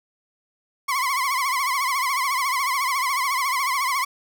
30% pulse tone with vibrato, 1064 Hz, C6, 29 cents sharp, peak -18 dBFS, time 0.88-4.05 s, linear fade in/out 10 ms, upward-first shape triangle, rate 14 Hz, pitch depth 140 cents each way, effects none

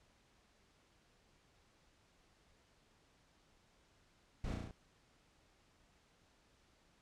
brown noise with echo, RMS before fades -40 dBFS, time 4.44-4.54 s, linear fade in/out 2 ms, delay 34 ms, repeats 5, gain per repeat -2 dB, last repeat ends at 4.71 s, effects pink hiss -71 dBFS RMS until 7.01 s + low-pass 7000 Hz 12 dB/octave

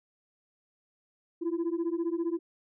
sine beating tone pair, 329.6 / 344.6 Hz, E4 / F4, 0 / -23 cents, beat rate 15 Hz, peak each -29 dBFS, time 1.41-2.39 s, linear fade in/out 20 ms, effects tanh soft clip ceiling -25 dBFS

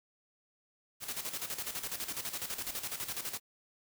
white noise with tremolo, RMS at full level -37 dBFS, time 1-3.4 s, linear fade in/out 50 ms, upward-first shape square, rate 12 Hz, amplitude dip 65%, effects none

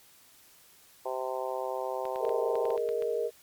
harmonic tone, 129.6 Hz, C3, 16 cents flat, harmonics 3 / 4 / 5 / 6 / 7 / 8, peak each -38 / -35 / -37 / -39 / -38 / -43 dBFS, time 1.05-2.77 s, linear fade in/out 10 ms
clicks, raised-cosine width 0.3 ms, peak -28 dBFS, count 10, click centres 2.054 / 2.159 / 2.251 / 2.293 / 2.555 / 2.654 / 2.705 / 2.777 / 2.89 / 3.023 s
sine chord, Ab suspended second, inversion none, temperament equal, 415.3 / 466.2 / 622.3 Hz, Ab4 / Bb4 / Eb5, 0 / 0 / 0 cents, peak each -33 / -29 / -35 dBFS, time 2.19-3.31 s, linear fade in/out 50 ms
effects white hiss -58 dBFS RMS until 3.42 s + MP3 96 kbps

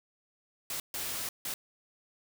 white noise bursts at uneven times, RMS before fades -36 dBFS, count 3, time 0.7-0.8 / 0.94-1.29 / 1.45-1.54 s, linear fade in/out 2 ms, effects none

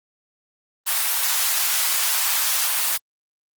white high-pass noise, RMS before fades -21 dBFS, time 0.86-2.98 s, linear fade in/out 20 ms, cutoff 750 Hz, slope 24 dB/octave, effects Opus 24 kbps

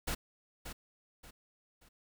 pink noise with echo, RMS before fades -35 dBFS, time 0.07-0.15 s, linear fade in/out 10 ms, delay 580 ms, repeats 3, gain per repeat -9 dB, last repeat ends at 1.89 s, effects none

